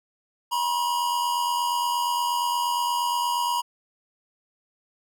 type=tone pair together; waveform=square; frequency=962.5 / 1051 Hz; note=B5 / C6; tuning=-45 / +7 cents; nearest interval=major second; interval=152 cents; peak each=-24 / -32 dBFS; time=0.51-3.62 s; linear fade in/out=20 ms; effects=none